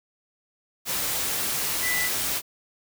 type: tone in noise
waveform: sine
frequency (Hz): 1988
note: B6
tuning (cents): +11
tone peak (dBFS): -25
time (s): 1.81-2.1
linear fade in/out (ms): 50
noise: white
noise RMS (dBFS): -27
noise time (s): 0.85-2.42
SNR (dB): -1
effects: none